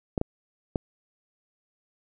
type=clicks; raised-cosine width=2 ms; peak=-12 dBFS; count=3; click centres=0.178 / 0.214 / 0.758 s; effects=none